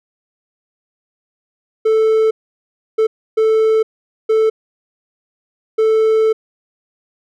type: tone bursts at uneven times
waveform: triangle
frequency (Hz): 440.1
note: A4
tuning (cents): 0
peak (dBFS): -8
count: 5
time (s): 1.85-2.31 / 2.98-3.07 / 3.37-3.83 / 4.29-4.5 / 5.78-6.33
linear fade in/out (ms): 10
effects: none